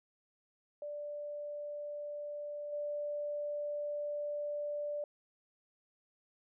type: tone with level steps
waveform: sine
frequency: 587.3 Hz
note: D5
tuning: in tune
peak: -39 / -35 dBFS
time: 0.82-5.04 s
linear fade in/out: 2 ms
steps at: 2.72 s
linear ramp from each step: 10 ms
effects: none